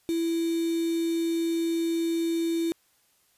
sine tone with quantisation, 332.4 Hz, E4, 15 cents sharp, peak -24 dBFS, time 0.09-2.72 s, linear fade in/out 0 ms, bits 6, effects white hiss -66 dBFS RMS until 3.37 s + resampled to 32000 Hz

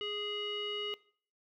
square tone with low-pass filter, 415.3 Hz, G#4, in tune, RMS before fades -38 dBFS, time 0.01-0.94 s, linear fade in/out 0 ms, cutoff 3000 Hz, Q 9, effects noise-tail reverb RT60 0.5 s tail -20 dB re dry

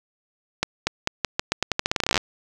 accelerating click train, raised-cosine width 0.2 ms, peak -3 dBFS, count 22, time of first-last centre 0.63-2.177 s, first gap 240 ms, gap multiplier 0.85, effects none

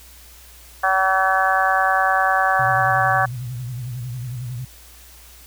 harmonic tone, 190 Hz, F#3, 46 cents sharp, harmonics 3 / 4 / 5 / 6 / 7 / 8 / 9, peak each -27 / -19 / -31 / -21 / -29 / -22 / -23 dBFS, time 0.83-3.26 s, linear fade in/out 10 ms
sine tone with vibrato, 123.47 Hz, B2, in tune, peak -26 dBFS, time 2.59-4.65 s, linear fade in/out 5 ms, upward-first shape sine, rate 11 Hz, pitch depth 100 cents each way
effects added 60 Hz sine -46 dBFS peak until 5.46 s + white hiss -46 dBFS RMS until 5.46 s

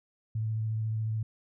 sine tone with vibrato, 110 Hz, A2, in tune, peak -28 dBFS, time 0.35-1.23 s, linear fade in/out 5 ms, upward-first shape sine, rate 14 Hz, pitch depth 16 cents each way, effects none

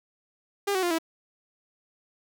sawtooth tone with pitch steps, 401.9 / 375 / 349.9 / 326.4 Hz, G4 / F#4 / F4 / E4, +43 / +23 / +3 / -17 cents, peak -20 dBFS, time 0.67-0.986 s, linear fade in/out 10 ms, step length 79 ms, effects none

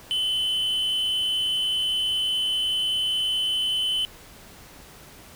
triangle tone with amplitude modulation, 3035 Hz, F#7, 43 cents sharp, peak -19 dBFS, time 0.11-4.05 s, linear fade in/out 0 ms, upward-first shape sine, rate 241 Hz, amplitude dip 35%, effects pink hiss -47 dBFS RMS until 5.35 s

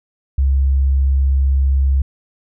sine tone, 67.7 Hz, C#2, 40 cents flat, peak -11 dBFS, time 0.38-2.02 s, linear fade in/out 5 ms, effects none

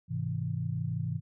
sine chord, Ab augmented, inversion none, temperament just, 103.83 / 129.78 / 162.23 Hz, Ab2 / C3 / E3, 0 / -14 / -27 cents, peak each -35 / -34 / -34 dBFS, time 0.08-1.21 s, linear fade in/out 50 ms, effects none

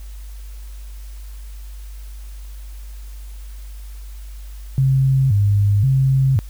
sine tone with vibrato, 116.5 Hz, A#2, 1 cent flat, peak -12 dBFS, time 4.78-6.39 s, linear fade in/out 0 ms, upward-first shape square, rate 0.95 Hz, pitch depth 240 cents each way, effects added 50 Hz sine -31 dBFS peak until 6.49 s + white hiss -49 dBFS RMS until 6.49 s

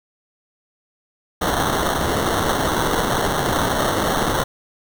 blue noise with sample-and-hold, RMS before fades -20 dBFS, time 1.41-4.44 s, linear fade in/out 10 ms, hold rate 2450 Hz, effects none

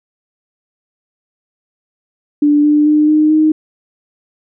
sine tone with pitch steps, 293.7 / 297.8 / 302 / 306.2 / 310.4 Hz, D4 / D4 / D4 / D#4 / D#4, 0 / +24 / +48 / -28 / -4 cents, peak -7 dBFS, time 2.42-3.52 s, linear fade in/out 5 ms, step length 220 ms, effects none

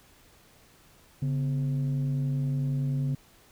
sine tone pair together, 140.4 / 251 Hz, C#3 / B3, +22 / +28 cents, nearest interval minor seventh, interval 1006 cents, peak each -24 / -33 dBFS, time 1.22-3.15 s, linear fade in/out 5 ms, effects tanh soft clip ceiling -22 dBFS + pink hiss -58 dBFS RMS until 3.51 s

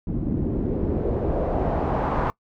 pink noise with low-pass filter sweep, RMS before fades -24 dBFS, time 0.07-2.3 s, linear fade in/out 0 ms, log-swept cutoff 230 to 1100 Hz, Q 1.8, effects noise-tail reverb RT60 0.1 s tail -23 dB re dry

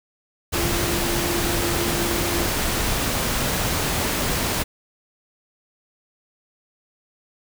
sine tone in noise, 344.1 Hz, F4, 26 cents flat, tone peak -27 dBFS, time 0.54-2.48 s, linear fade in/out 20 ms, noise pink, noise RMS -23 dBFS, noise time 0.52-4.64 s, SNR -7 dB, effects none

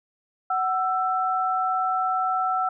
sine tone pair together, 747 / 1330 Hz, F#5 / E6, +16 / +15 cents, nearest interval minor seventh, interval 999 cents, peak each -24 dBFS, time 0.5-2.69 s, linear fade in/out 5 ms, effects none

